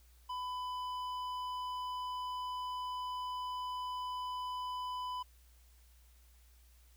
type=tone with hard clipping; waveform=triangle; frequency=1000 Hz; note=B5; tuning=21 cents sharp; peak=-39 dBFS; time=0.29-5.23 s; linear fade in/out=10 ms; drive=12 dB; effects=added 60 Hz sine -60 dBFS peak until 6.96 s + white hiss -69 dBFS RMS until 6.96 s